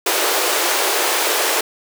pink high-pass noise, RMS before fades -18 dBFS, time 0.06-1.61 s, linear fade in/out 5 ms, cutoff 350 Hz, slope 48 dB/octave, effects none

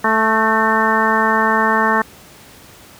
harmonic tone with a mistuned harmonic, 220 Hz, A3, in tune, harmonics 1 / 2 / 3 / 4 / 5 / 6 / 7 / 8, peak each -21 / -22 / -24 / -19 / -18 / -24 / -22 / -19 dBFS, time 0.04-2.02 s, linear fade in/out 5 ms, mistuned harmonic 8, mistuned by +43 cents, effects pink hiss -42 dBFS RMS until 2.99 s + high-pass 60 Hz 12 dB/octave

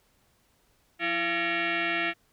sine tone with frequency modulation, 176.3 Hz, F3, 17 cents sharp, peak -25 dBFS, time 0.99-2.14 s, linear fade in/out 50 ms, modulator 511 Hz, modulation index 5.3, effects pink hiss -67 dBFS RMS until 2.32 s

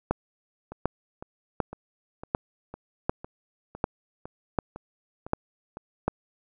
two click trains, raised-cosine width 1 ms, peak -9 / -24 dBFS, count 9 / 11, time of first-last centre 0.11-6.08 / 0.72-5.771 s, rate 1.34 / 1.98 Hz, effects none

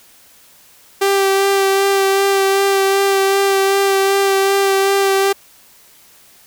sawtooth tone with vibrato, 391.8 Hz, G4, 1 cent flat, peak -8 dBFS, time 1.01-5.33 s, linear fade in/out 10 ms, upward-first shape sine, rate 2.6 Hz, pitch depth 16 cents each way, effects white hiss -47 dBFS RMS until 6.46 s

